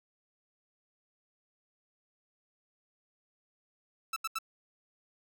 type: tone bursts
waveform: sawtooth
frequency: 1318.5 Hz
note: E6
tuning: in tune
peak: -28 dBFS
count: 3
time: 4.13-4.387 s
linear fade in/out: 5 ms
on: 33 ms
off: 79 ms
effects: none

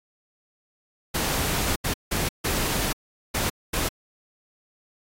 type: noise bursts at uneven times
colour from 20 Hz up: pink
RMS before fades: -25 dBFS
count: 6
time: 1.14-1.76 / 1.84-1.94 / 2.11-2.29 / 2.44-2.93 / 3.34-3.5 / 3.73-3.89 s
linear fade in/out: 10 ms
effects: AAC 48 kbps

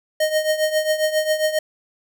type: tone with tremolo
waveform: square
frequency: 620 Hz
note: D#5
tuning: 6 cents flat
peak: -15 dBFS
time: 0.2-1.59 s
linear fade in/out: 5 ms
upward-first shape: triangle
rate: 7.4 Hz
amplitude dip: 80%
effects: none

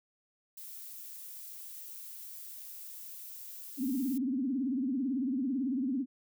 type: noise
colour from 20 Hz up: violet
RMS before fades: -46 dBFS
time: 0.57-4.18 s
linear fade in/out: 5 ms
type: tone with vibrato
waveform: sine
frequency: 261.6 Hz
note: C4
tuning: in tune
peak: -29 dBFS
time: 3.77-6.06 s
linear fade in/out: 50 ms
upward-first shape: triangle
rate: 18 Hz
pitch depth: 200 cents each way
effects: none

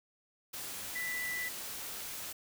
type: tone in noise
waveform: sine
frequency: 1980 Hz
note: B6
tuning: 4 cents sharp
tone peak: -35 dBFS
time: 0.95-1.49 s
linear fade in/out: 10 ms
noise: white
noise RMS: -42 dBFS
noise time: 0.53-2.33 s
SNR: +4 dB
effects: none

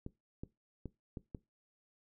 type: clicks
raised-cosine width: 3 ms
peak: -29 dBFS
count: 5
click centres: 0.064 / 0.435 / 0.857 / 1.172 / 1.348 s
effects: noise-tail reverb RT60 0.2 s tail -19 dB re dry

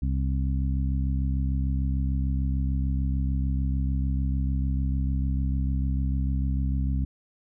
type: harmonic tone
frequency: 66.7 Hz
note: C2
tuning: 34 cents sharp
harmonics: 1 / 2 / 3 / 4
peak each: -24 / -30 / -34 / -36 dBFS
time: 0.02-7.05 s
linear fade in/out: 5 ms
effects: none

